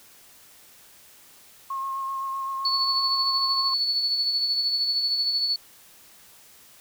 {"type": "tone with vibrato", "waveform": "sine", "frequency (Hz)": 1078, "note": "C#6", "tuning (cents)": -49, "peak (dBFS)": -27, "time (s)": [1.7, 3.74], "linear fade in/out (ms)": 5, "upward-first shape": "sine", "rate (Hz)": 7.8, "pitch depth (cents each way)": 15}
{"type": "tone with tremolo", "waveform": "sine", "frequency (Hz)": 4435, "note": "C#8", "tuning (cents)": 0, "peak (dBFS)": -20, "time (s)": [2.65, 5.56], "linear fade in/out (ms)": 2, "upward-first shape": "sine", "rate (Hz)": 13, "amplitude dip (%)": 40}
{"effects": ["white hiss -52 dBFS RMS until 6.8 s"]}